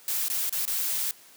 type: noise with dropouts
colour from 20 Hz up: blue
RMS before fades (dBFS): -28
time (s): 0.08-1.11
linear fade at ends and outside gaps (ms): 1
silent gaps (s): 0.283-0.3 / 0.495-0.526 / 0.653-0.677
effects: white hiss -53 dBFS RMS until 1.36 s + high-pass 150 Hz 12 dB/octave